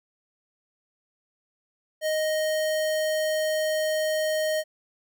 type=tone; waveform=square; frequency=622.3 Hz; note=D#5; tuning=in tune; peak=-24 dBFS; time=2.01-4.64 s; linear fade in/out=50 ms; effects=none